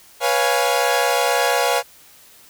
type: chord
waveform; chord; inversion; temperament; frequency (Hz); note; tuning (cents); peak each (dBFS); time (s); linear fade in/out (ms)
sawtooth; C# dominant seventh; third; equal with one note detuned; 488.5 / 554.4 / 698.5 / 830.6; B4 / C#5 / E#5 / G#5; -19 / 0 / 0 / 0; -18; 0.2-1.83; 50
effects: white hiss -48 dBFS RMS until 2.49 s

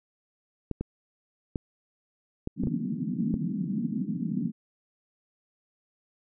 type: clicks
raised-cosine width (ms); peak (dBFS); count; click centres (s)
3; -17; 7; 0.713 / 0.81 / 1.558 / 2.474 / 2.636 / 2.672 / 3.341
type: band-pass noise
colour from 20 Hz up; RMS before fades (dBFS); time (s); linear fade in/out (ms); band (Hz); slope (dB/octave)
pink; -30; 2.56-4.52; 50; 160 to 270; 48
effects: none

